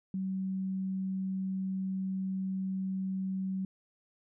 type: tone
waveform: sine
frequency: 190 Hz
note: F#3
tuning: 46 cents sharp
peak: -31 dBFS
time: 0.14-3.65 s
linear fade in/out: 2 ms
effects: none